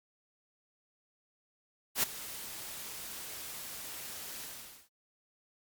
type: noise with ADSR envelope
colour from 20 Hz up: white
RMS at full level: -26 dBFS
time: 1.95-4.89 s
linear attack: 82 ms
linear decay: 9 ms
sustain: -17 dB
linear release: 470 ms
effects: MP3 96 kbps